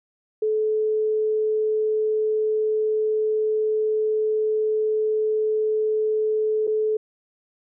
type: tone with dropouts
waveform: sine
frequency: 432 Hz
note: A4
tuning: 32 cents flat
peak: -19 dBFS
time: 0.42-6.97 s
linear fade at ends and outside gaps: 5 ms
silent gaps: 6.67-6.675 s
effects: none